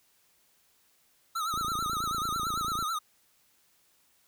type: tone with vibrato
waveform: square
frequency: 1291 Hz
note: E6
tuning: 37 cents flat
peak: -30 dBFS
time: 1.35-2.99 s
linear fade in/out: 10 ms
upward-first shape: triangle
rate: 9.1 Hz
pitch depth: 120 cents each way
type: click train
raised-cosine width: 3 ms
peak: -28 dBFS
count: 37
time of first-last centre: 1.54-2.826 s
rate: 28 Hz
effects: white hiss -67 dBFS RMS until 4.27 s